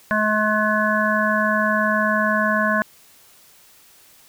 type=harmonic tone; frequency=213.4 Hz; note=G#3; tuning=47 cents sharp; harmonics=1 / 3 / 5 / 7 / 8; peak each=-23 / -23 / -23 / -23 / -23 dBFS; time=0.11-2.82 s; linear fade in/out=0 ms; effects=white hiss -51 dBFS RMS until 4.28 s